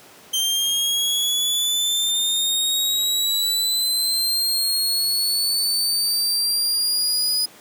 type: linear sweep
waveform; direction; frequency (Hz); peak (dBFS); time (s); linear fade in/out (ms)
sawtooth; up; 3136 to 4978; -16; 0.33-7.46; 10
effects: pink hiss -46 dBFS RMS until 7.6 s + high-pass 200 Hz 12 dB/octave